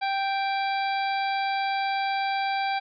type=harmonic tone with a mistuned harmonic; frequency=784 Hz; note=G5; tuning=in tune; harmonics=1 / 2 / 3 / 4 / 5 / 6; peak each=-25 / -34 / -33 / -41 / -40 / -40 dBFS; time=0.01-2.8 s; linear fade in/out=20 ms; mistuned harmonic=4; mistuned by=+88 cents; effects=none